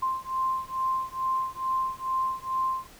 sine beating tone pair, 1046.5 / 1048.8 Hz, C6 / C6, 0 / +4 cents, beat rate 2.3 Hz, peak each -29 dBFS, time 0.02-2.87 s, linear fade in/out 10 ms, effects pink hiss -51 dBFS RMS until 2.99 s

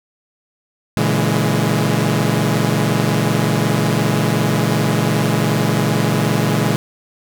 sawtooth chord, A# half-diminished seventh, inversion none, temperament equal with one note detuned, 116.54 / 142.16 / 164.81 / 207.7 Hz, A#2 / C#3 / E3 / G#3, 0 / +44 / 0 / 0 cents, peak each -16 dBFS, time 0.97-6.76 s, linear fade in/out 0 ms, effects none

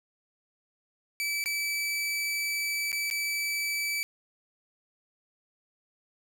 sawtooth tone with dropouts, 2307 Hz, D7, 31 cents flat, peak -25 dBFS, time 1.2-4.03 s, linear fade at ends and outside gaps 0 ms, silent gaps 1.44-1.459 / 2.918-2.928 / 3.101-3.111 s, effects none

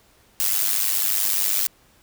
blue noise with amplitude modulation, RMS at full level -18 dBFS, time 0.4-1.67 s, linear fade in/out 0 ms, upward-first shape sine, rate 100 Hz, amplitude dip 85%, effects pink hiss -57 dBFS RMS until 2.02 s

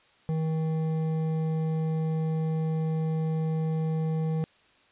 sine tone with hard clipping, 159.2 Hz, D#3, 40 cents sharp, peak -27 dBFS, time 0.29-4.44 s, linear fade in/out 0 ms, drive 9 dB, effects white hiss -61 dBFS RMS until 4.91 s + resampled to 8000 Hz

